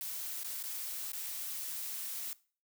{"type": "noise with dropouts", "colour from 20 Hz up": "blue", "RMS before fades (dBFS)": -40, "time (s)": [0.01, 2.33], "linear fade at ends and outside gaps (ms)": 0, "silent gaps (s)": [[0.433, 0.445], [0.628, 0.638], [1.119, 1.133]], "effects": ["noise-tail reverb RT60 0.4 s tail -20 dB re dry"]}